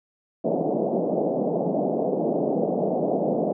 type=band-pass noise; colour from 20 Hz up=white; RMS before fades=-24 dBFS; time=0.44-3.53 s; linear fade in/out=10 ms; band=160 to 690 Hz; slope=48 dB/octave; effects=none